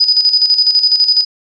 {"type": "tone with tremolo", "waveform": "sine", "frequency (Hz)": 4978, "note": "D#8", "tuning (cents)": 0, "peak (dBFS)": -6, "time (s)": [0, 1.25], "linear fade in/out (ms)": 10, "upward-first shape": "square", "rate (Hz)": 12, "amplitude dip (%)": 60, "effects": ["resampled to 16000 Hz"]}